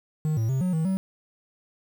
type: tone with pitch steps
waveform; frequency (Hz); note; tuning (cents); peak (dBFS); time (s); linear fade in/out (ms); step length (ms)
triangle; 154.5 / 112 / 132.5 / 182.4 / 160.1 / 190.3; D#3 / A2 / C3 / F#3 / D#3 / F#3; -12 / +31 / +22 / -24 / +50 / +49; -20; 0.25-0.97; 0; 120
effects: 8-bit